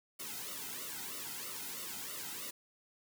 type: noise with flanger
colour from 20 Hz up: white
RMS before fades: -43 dBFS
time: 0.19-2.51 s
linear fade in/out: 10 ms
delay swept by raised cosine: 1.2 to 1.79 ms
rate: 3.1 Hz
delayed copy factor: -0.9
effects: none